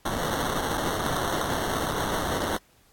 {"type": "noise with sample-and-hold", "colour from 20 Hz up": "white", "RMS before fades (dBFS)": -28, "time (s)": [0.05, 2.57], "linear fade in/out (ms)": 5, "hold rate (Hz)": 2450, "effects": ["pink hiss -61 dBFS RMS until 2.92 s", "AAC 64 kbps"]}